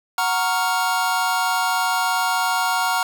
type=chord; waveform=square; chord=Gb major seventh; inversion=none; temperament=equal; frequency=740 / 932.3 / 1108.7 / 1396.9 Hz; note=Gb5 / Bb5 / Db6 / F6; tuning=0 / 0 / 0 / 0 cents; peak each=-25 / -24 / -28 / -24 dBFS; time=0.18-3.03 s; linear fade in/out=2 ms; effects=none